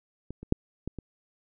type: clicks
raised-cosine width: 3 ms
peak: -24 / -28 / -8 / -20 / -24 dBFS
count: 5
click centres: 0.306 / 0.43 / 0.524 / 0.876 / 0.987 s
effects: none